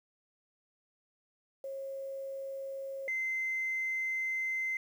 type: tone pair in turn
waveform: sine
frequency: 543 / 2070 Hz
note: C#5 / C7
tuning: -36 / -19 cents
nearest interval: octave + major seventh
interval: 2317 cents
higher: second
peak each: -37 / -30 dBFS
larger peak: second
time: 1.64-3.08 / 3.08-4.77 s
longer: second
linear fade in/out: 2 ms
effects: tanh soft clip ceiling -27 dBFS + 10-bit